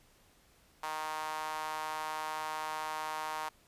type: tone with high-pass filter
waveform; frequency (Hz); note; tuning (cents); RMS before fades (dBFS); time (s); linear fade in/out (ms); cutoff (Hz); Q
sawtooth; 155.56; D#3; 0; -38; 0.83-3.49; 5; 930; 3.4
effects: pink hiss -65 dBFS RMS until 3.67 s + resampled to 32000 Hz